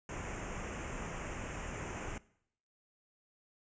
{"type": "band-stop noise", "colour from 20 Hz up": "pink", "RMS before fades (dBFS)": -41, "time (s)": [0.09, 2.18], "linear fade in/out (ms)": 2, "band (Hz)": [2800, 6400], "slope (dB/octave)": 48, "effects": ["noise-tail reverb RT60 0.7 s tail -21 dB re dry", "resampled to 16000 Hz"]}